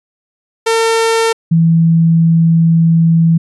sawtooth / sine tone pair in turn, 453.1 / 164.98 Hz, A#4 / E3, -49 / +2 cents, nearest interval octave + perfect fourth, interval 1749 cents, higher first, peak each -6 dBFS, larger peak neither, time 0.66-1.33 / 1.51-3.38 s, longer second, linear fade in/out 10 ms, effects resampled to 24000 Hz

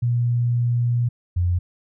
sine tone pair in turn, 120.2 / 88.36 Hz, B2 / F2, -46 / +21 cents, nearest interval perfect fourth, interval 533 cents, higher first, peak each -17 dBFS, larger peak neither, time 0.02-1.09 / 1.36-1.59 s, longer first, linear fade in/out 10 ms, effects none

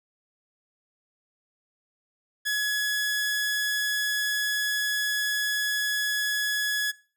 sawtooth tone, 1689 Hz, G#6, 29 cents sharp, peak -21 dBFS, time 2.45-6.92 s, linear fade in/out 20 ms, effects noise-tail reverb RT60 0.4 s tail -21 dB re dry

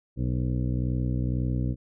harmonic tone with a mistuned harmonic, 62 Hz, B1, 7 cents sharp, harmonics 1 / 2 / 3 / 4 / 5 / 7 / 8 / 9, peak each -29 / -27 / -34 / -34 / -36 / -46 / -46 / -50 dBFS, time 0.16-1.76 s, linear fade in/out 50 ms, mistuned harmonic 9, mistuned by -38 cents, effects none

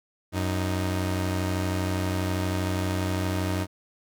sawtooth tone pair together, 92.5 / 311.1 Hz, F#2 / D#4, 0 / 0 cents, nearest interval octave + major sixth, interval 2100 cents, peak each -22 / -27 dBFS, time 0.32-3.67 s, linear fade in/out 50 ms, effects none

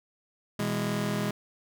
sawtooth chord, E major, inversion second, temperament just, 123.61 / 164.81 / 206 Hz, B2 / E3 / G#3, +2 / 0 / -14 cents, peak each -30 / -29 / -26 dBFS, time 0.59-1.31 s, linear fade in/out 5 ms, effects none

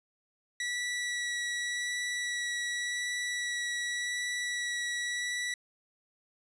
sawtooth tone with vibrato, 1944 Hz, B6, 28 cents flat, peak -28 dBFS, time 0.6-5.54 s, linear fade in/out 2 ms, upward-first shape sine, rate 0.88 Hz, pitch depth 10 cents each way, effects resampled to 22050 Hz

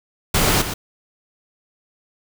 pink noise with echo, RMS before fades -17 dBFS, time 0.34-0.62 s, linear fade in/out 5 ms, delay 120 ms, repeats 1, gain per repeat -9 dB, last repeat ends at 0.74 s, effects none

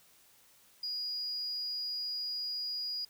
sine tone, 4887 Hz, D#8, 32 cents flat, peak -33 dBFS, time 0.83-3.05 s, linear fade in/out 5 ms, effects tanh soft clip ceiling -30 dBFS + white hiss -63 dBFS RMS until 3.09 s

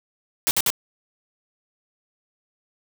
white noise bursts, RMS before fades -20 dBFS, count 3, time 0.47-0.702 s, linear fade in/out 0 ms, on 40 ms, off 56 ms, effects none

